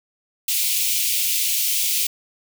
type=high-pass noise; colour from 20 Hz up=white; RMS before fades=-21 dBFS; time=0.48-2.07 s; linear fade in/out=5 ms; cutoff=2300 Hz; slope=48 dB/octave; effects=none